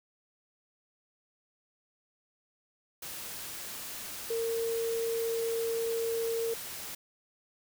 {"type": "tone in noise", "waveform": "sine", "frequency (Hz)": 458.1, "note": "A#4", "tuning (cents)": -30, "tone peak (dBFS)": -29, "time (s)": [4.3, 6.54], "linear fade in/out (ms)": 5, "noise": "white", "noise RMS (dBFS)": -41, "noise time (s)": [3.02, 6.95], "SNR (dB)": 9, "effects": []}